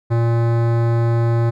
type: tone with hard clipping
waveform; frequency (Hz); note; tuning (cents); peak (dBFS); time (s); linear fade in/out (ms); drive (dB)
sine; 116.54; A#2; 0; -16; 0.1-1.51; 20; 18
effects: none